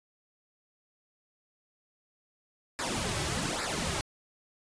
pink noise with flanger, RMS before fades -32 dBFS, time 2.79-4.01 s, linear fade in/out 0 ms, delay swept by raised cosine 0.32 to 4.32 ms, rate 1.2 Hz, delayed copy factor -0.75, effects resampled to 22050 Hz

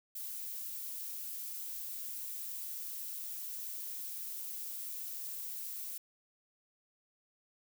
violet noise, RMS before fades -42 dBFS, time 0.15-5.98 s, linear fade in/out 5 ms, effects none

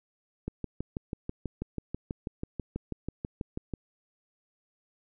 click train, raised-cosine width 3 ms, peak -20 dBFS, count 21, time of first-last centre 0.48-3.737 s, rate 6.14 Hz, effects none

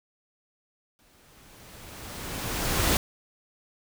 pink noise with exponential growth, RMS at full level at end -22 dBFS, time 0.99-2.97 s, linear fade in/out 0 ms, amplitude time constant 430 ms, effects none

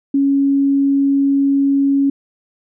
sine tone, 277.2 Hz, C#4, in tune, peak -11 dBFS, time 0.14-2.1 s, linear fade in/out 5 ms, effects none

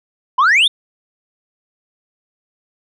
sine exponential sweep, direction up, 963 to 3729 Hz, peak -6 dBFS, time 0.38-0.68 s, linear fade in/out 10 ms, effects tanh soft clip ceiling -8 dBFS

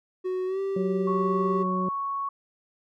triangle tone with pitch glide, 370 to 390 Hz, F#4 to G4, 0 to -9 cents, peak -24 dBFS, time 0.24-1.64 s, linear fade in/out 20 ms, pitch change +91 cents, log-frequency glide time 0.46-0.6 s
harmonic tone, 185 Hz, F#3, in tune, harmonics 1 / 2 / 3, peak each -27 / -33 / -37 dBFS, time 0.76-1.89 s, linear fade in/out 5 ms
sine tone, 1109 Hz, C#6, in tune, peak -27 dBFS, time 1.07-2.29 s, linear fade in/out 5 ms
effects none

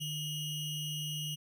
square ring-modulated tone, 1512 Hz, F#6, 37 cents sharp, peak -33 dBFS, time 0-1.36 s, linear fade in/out 20 ms, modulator 1360 Hz, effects none

